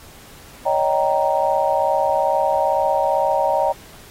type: chord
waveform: sine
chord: Eb dominant seventh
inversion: third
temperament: just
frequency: 560 / 622.3 / 777.8 / 933.4 Hz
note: Db5 / Eb5 / G5 / Bb5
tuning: +18 / 0 / -14 / +2 cents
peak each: -21 dBFS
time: 0.65-3.73 s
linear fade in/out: 20 ms
effects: pink hiss -44 dBFS RMS until 4.1 s + AAC 48 kbps